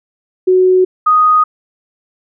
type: tone pair in turn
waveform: sine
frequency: 370 / 1244.5 Hz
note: F#4 / D#6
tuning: 0 / 0 cents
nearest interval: octave + major sixth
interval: 2100 cents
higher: second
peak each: -6 dBFS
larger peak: neither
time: 0.47-0.85 / 1.06-1.44 s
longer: neither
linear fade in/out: 10 ms
effects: none